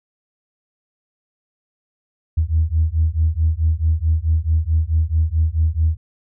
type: beating tone pair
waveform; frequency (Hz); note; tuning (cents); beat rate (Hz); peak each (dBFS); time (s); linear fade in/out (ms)
sine; 77.8 / 82.4; D#2 / E2; 0 / 0; 4.6; -17; 2.37-5.97; 10
effects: tanh soft clip ceiling -7 dBFS

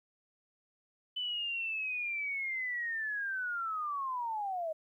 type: linear sweep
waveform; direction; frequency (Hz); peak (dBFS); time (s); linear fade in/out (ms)
sine; down; 3012 to 617; -33; 1.16-4.73; 10
effects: 12-bit

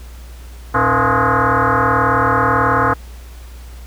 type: tone with frequency modulation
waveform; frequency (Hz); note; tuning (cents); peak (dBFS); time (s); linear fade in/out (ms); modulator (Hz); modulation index
sine; 115.7; A#2; -13; -11; 0.74-2.94; 10; 193; 7.4
effects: added 60 Hz sine -32 dBFS peak until 3.86 s + pink hiss -44 dBFS RMS until 3.86 s

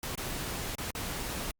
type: noise with dropouts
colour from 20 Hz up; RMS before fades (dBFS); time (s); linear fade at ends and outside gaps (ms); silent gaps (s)
pink; -36; 0.03-1.51; 1; 0.153-0.177 / 0.752-0.783 / 0.907-0.95
effects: Opus 48 kbps

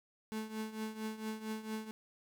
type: tone with tremolo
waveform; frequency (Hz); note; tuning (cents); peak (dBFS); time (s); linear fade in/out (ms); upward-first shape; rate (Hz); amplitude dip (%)
35% pulse; 218.1; A3; -15; -34; 0.32-1.91; 0; triangle; 4.4; 80
effects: 12-bit

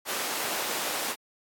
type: high-pass noise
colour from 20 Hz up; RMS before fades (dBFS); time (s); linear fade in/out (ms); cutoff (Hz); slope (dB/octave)
pink; -31; 0.05-1.16; 50; 460; 12
effects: AAC 64 kbps

